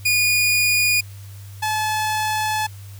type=tone pair in turn; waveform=sawtooth; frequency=2448 / 861.3 Hz; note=D#7 / A5; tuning=-29 / -37 cents; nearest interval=octave + tritone; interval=1808 cents; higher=first; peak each=-12 / -16 dBFS; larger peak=first; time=0.05-1.01 / 1.62-2.67 s; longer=second; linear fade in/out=10 ms; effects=added 99 Hz sine -35 dBFS peak until 2.99 s + white hiss -48 dBFS RMS until 2.99 s